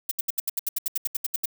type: noise bursts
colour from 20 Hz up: violet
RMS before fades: -25 dBFS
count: 15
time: 0.09-1.457 s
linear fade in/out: 5 ms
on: 23 ms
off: 73 ms
effects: none